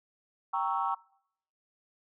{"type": "chord", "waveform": "sine", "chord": "G diminished seventh", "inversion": "none", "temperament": "equal", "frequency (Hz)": [784, 932.3, 1108.7, 1318.5], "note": ["G5", "Bb5", "Db6", "Fb6"], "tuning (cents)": [0, 0, 0, 0], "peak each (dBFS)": [-33, -32, -32, -35], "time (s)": [0.53, 0.95], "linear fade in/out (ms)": 10, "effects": ["noise-tail reverb RT60 0.7 s tail -24 dB re dry", "tanh soft clip ceiling -17 dBFS"]}